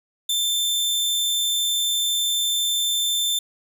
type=tone; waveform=sawtooth; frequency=3554 Hz; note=A7; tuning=17 cents sharp; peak=-17 dBFS; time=0.29-3.39 s; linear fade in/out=5 ms; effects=none

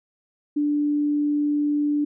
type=tone; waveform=sine; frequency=293.7 Hz; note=D4; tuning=in tune; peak=-19 dBFS; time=0.56-2.05 s; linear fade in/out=10 ms; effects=none

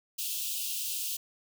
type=high-pass noise; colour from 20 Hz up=white; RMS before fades=-34 dBFS; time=0.18-1.17 s; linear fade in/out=10 ms; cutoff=2600 Hz; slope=96 dB/octave; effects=none

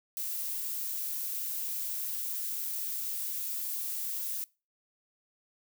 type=noise; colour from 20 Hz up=violet; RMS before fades=-35 dBFS; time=0.17-4.44 s; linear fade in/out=0 ms; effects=noise-tail reverb RT60 0.3 s tail -23 dB re dry

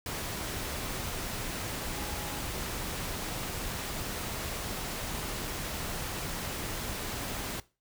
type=tone in noise; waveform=sine; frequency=830.6 Hz; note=G#5; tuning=in tune; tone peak=-45 dBFS; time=1.92-2.39 s; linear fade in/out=2 ms; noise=pink; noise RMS=-36 dBFS; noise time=0.06-7.6 s; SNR=-12 dB; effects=noise-tail reverb RT60 0.3 s tail -19 dB re dry

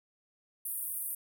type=band-pass noise; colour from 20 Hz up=white; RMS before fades=-37 dBFS; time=0.65-1.15 s; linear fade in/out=5 ms; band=9000 to 16000 Hz; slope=96 dB/octave; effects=none

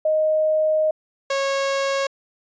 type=tone pair in turn; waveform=sine / sawtooth; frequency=622.3 / 548.5 Hz; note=D#5 / C#5; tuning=0 / -18 cents; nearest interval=major second; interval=218 cents; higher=first; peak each=-16 dBFS; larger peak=neither; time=0.05-0.91 / 1.3-2.07 s; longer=first; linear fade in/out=5 ms; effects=resampled to 16000 Hz

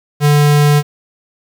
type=tone; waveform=square; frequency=146.83 Hz; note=D3; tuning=in tune; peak=-8 dBFS; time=0.2-0.83 s; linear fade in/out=50 ms; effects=7-bit

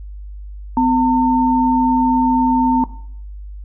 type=tone pair together; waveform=sine; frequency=254.2 / 906 Hz; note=C4 / A#5; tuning=-50 / -50 cents; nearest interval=octave + minor seventh; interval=2200 cents; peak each=-14 dBFS; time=0.77-2.84 s; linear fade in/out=2 ms; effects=noise-tail reverb RT60 0.6 s tail -17 dB re dry + added 50 Hz sine -29 dBFS peak until 3.64 s

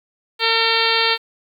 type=harmonic tone; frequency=454.1 Hz; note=A#4; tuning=45 cents flat; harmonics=1 / 2 / 3 / 4 / 5 / 6 / 7 / 8 / 9 / 10; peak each=-24 / -24 / -24 / -24 / -24 / -24 / -24 / -24 / -24 / -24 dBFS; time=0.39-1.18 s; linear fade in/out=50 ms; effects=8-bit

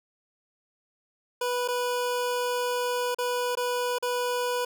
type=tone with dropouts; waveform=25% pulse; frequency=491.6 Hz; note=B4; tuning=8 cents flat; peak=-22 dBFS; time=1.41-4.65 s; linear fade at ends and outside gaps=5 ms; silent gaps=1.678-1.684 / 3.147-3.185 / 3.553-3.571 / 3.985-4.025 s; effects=none

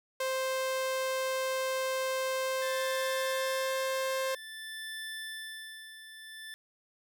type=tone with pitch glide; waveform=sawtooth; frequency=524 to 528.6 Hz; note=C5 to C5; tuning=+2 to +18 cents; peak=-26 dBFS; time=0.2-4.35 s; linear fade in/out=5 ms; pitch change=+16 cents; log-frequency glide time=2.37-3.72 s
type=tone with tremolo; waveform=25% pulse; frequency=1760 Hz; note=A6; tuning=in tune; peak=-34 dBFS; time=2.62-6.54 s; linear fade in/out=0 ms; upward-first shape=sine; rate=0.51 Hz; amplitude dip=65%
effects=none

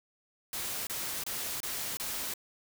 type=noise bursts; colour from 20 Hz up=white; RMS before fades=-36 dBFS; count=5; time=0.53-2.338 s; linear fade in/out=2 ms; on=340 ms; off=27 ms; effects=none

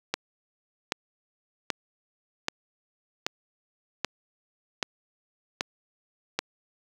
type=click train; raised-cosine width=0.2 ms; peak=-8 dBFS; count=9; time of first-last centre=0.14-6.39 s; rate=1.28 Hz; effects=high-pass 150 Hz 12 dB/octave + 7-bit

